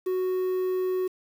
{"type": "tone with quantisation", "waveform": "triangle", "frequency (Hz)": 370, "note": "F#4", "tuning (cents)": 0, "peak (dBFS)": -22, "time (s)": [0.06, 1.08], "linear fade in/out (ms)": 10, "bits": 8, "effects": []}